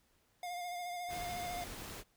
square tone with vibrato, 708 Hz, F5, 23 cents sharp, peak -40 dBFS, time 0.43-1.64 s, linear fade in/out 2 ms, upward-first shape sine, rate 14 Hz, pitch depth 28 cents each way
pink noise, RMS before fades -46 dBFS, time 1.08-2.04 s, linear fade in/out 50 ms
effects pink hiss -73 dBFS RMS until 2.16 s

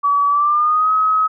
sine tone with pitch glide, 1142 to 1274.5 Hz, D6 to D#6, -49 to +41 cents, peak -12 dBFS, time 0.03-1.28 s, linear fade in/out 20 ms, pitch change +190 cents, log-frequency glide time 0.28-0.92 s, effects none

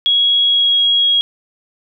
sine tone with pitch glide, 3322 to 3301 Hz, G#7 to G#7, 0 to -11 cents, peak -10 dBFS, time 0.06-1.21 s, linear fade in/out 0 ms, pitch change -11 cents, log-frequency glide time 0.45-0.76 s, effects none

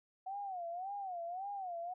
sine tone with vibrato, 741 Hz, F#5, 2 cents sharp, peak -39 dBFS, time 0.26-1.94 s, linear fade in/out 10 ms, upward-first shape sine, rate 1.8 Hz, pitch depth 160 cents each way, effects none

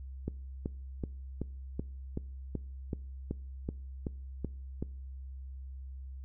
click train, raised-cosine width 3 ms, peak -21 dBFS, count 13, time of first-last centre 0.28-4.825 s, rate 2.64 Hz, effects noise-tail reverb RT60 0.5 s tail -23 dB re dry + added 66 Hz sine -41 dBFS peak until 6.24 s

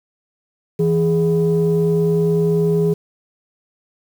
sine tone pair together, 164.95 / 415.3 Hz, E3 / G#4, +1 / 0 cents, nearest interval octave + major third, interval 1599 cents, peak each -15 dBFS, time 0.79-2.94 s, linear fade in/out 10 ms, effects tanh soft clip ceiling -8 dBFS + 7-bit

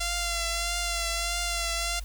5% pulse tone with vibrato, 686 Hz, F5, 31 cents flat, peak -16 dBFS, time 0-2 s, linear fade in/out 10 ms, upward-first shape triangle, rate 1.6 Hz, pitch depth 34 cents each way, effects added 50 Hz sine -34 dBFS peak until 2.04 s + white hiss -52 dBFS RMS until 2.04 s

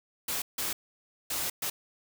white noise bursts at uneven times, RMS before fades -32 dBFS, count 4, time 0.28-0.42 / 0.58-0.73 / 1.3-1.5 / 1.62-1.7 s, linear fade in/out 5 ms, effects none

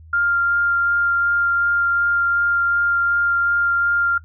sine tone with vibrato, 1396.9 Hz, F6, in tune, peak -15 dBFS, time 0.13-4.18 s, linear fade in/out 5 ms, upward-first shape sine, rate 2.7 Hz, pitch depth 8 cents each way, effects noise-tail reverb RT60 0.1 s tail -20 dB re dry + added 80 Hz sine -40 dBFS peak until 4.24 s

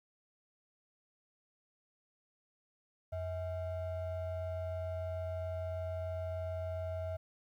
triangle ring-modulated tone, 365.7 Hz, F#4, 20 cents flat, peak -31 dBFS, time 3.12-7.17 s, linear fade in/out 10 ms, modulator 278 Hz, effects 12-bit

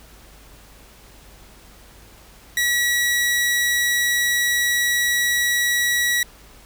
sawtooth tone, 1930 Hz, B6, 40 cents flat, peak -14 dBFS, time 2.57-6.23 s, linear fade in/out 2 ms, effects added 50 Hz sine -49 dBFS peak until 6.65 s + pink hiss -48 dBFS RMS until 6.65 s

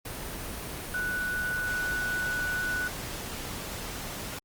sine tone in noise, 1480 Hz, F#6, in tune, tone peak -28 dBFS, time 0.94-2.88 s, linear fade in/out 5 ms, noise pink, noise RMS -37 dBFS, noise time 0.05-4.39 s, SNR +6 dB, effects Opus 32 kbps

